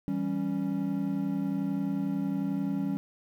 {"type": "chord", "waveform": "triangle", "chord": "C# diminished", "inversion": "first", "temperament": "equal", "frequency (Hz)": [164.81, 196, 277.2], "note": ["E3", "G3", "C#4"], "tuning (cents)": [0, 0, 0], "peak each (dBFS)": [-34, -29, -29], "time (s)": [0.08, 2.97], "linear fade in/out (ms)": 0, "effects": ["10-bit"]}